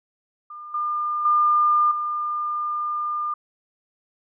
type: tone with level steps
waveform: sine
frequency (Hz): 1204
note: D6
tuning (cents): +43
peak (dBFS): -35 / -22 / -15 / -23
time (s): 0.5-3.34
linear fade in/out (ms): 5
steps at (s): 0.74 / 1.25 / 1.91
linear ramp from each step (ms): 5
effects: none